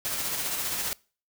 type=noise with tremolo; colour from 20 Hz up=white; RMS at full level=-29 dBFS; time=0.05-0.93 s; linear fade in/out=0 ms; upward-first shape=sine; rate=15 Hz; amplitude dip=35%; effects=noise-tail reverb RT60 0.4 s tail -24 dB re dry

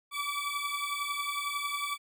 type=beating tone pair; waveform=20% pulse; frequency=1146 / 1157 Hz; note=D6 / D6; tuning=-43 / -26 cents; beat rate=11 Hz; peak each=-30 dBFS; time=0.11-1.98 s; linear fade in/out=50 ms; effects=none

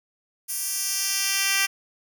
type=tone with high-pass filter sweep; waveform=10% pulse; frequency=391.8 Hz; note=G4; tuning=1 cent flat; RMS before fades=-25 dBFS; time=0.48-1.67 s; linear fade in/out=20 ms; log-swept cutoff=9600 to 2400 Hz; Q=1; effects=none

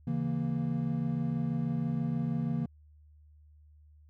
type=chord; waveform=triangle; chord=A# diminished; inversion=first; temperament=equal; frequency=138.59 / 164.81 / 233.1 Hz; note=C#3 / E3 / A#3; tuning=0 / 0 / 0 cents; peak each=-32 / -31 / -31 dBFS; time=0.07-2.66 s; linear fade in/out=5 ms; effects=added 75 Hz sine -55 dBFS peak until 4.09 s

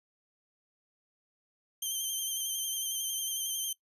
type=tone with vibrato; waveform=10% pulse; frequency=3136 Hz; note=G7; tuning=in tune; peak=-24 dBFS; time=1.82-3.73 s; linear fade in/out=5 ms; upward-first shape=sine; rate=11 Hz; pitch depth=33 cents each way; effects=noise-tail reverb RT60 0.1 s tail -21 dB re dry + resampled to 32000 Hz

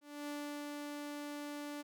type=tone with ADSR envelope; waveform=sawtooth; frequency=292 Hz; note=D4; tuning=10 cents flat; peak=-36 dBFS; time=0.01-1.83 s; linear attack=270 ms; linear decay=360 ms; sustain=-2 dB; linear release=24 ms; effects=none

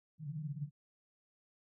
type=band-pass noise; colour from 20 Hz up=white; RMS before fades=-42 dBFS; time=0.18-0.71 s; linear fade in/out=50 ms; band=140 to 160 Hz; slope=96 dB/octave; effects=none

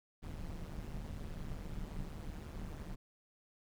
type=noise with amplitude modulation; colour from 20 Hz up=brown; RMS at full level=-40 dBFS; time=0.22-2.96 s; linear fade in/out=20 ms; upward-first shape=sine; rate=152 Hz; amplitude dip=80%; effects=none

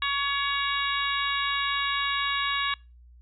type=harmonic tone with a mistuned harmonic; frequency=562 Hz; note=C#5; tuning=24 cents sharp; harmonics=2 / 3 / 4 / 5 / 6 / 7; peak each=-29 / -31 / -32 / -33 / -34 / -34 dBFS; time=0.02-2.74 s; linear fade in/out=2 ms; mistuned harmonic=7; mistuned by=-65 cents; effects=noise-tail reverb RT60 0.3 s tail -26 dB re dry + added 60 Hz sine -49 dBFS peak until 3.21 s

